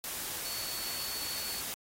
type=tone in noise; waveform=sine; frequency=4435 Hz; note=C#8; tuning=in tune; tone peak=-40 dBFS; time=0.45-1.61 s; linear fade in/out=0 ms; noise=white; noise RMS=-38 dBFS; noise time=0.04-1.74 s; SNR=-5 dB; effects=AAC 48 kbps